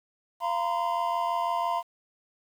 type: tone cluster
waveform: triangle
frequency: 690 / 938 / 1024 Hz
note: F5 / A#5 / C6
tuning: -21 / +11 / -38 cents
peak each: -28 dBFS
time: 0.4-1.83 s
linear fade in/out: 50 ms
effects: 9-bit